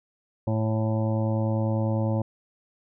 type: harmonic tone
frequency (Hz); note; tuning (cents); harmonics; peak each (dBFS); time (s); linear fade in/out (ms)
110; A2; 0; 1 / 2 / 3 / 5 / 6 / 7 / 8 / 9; -24 / -29 / -33 / -31 / -41 / -41 / -39 / -46; 0.47-2.22; 5
effects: none